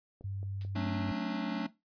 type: click train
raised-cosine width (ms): 2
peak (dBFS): -37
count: 5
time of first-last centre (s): 0.21-1.089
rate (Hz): 4.55
type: tone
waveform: sine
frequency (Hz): 98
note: G2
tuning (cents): 0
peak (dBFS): -35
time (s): 0.24-1.12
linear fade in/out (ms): 5
type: noise with exponential decay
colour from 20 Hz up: blue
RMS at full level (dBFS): -42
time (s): 0.61-0.73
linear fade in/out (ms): 1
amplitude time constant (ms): 24
type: chord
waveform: square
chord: D major seventh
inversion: first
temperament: equal with one note detuned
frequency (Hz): 185 / 220 / 270.5 / 293.7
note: F#3 / A3 / C#4 / D4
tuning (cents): 0 / 0 / -42 / 0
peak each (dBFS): -39 / -38 / -40 / -38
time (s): 0.75-1.67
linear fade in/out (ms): 10
effects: noise-tail reverb RT60 0.2 s tail -17 dB re dry + resampled to 11025 Hz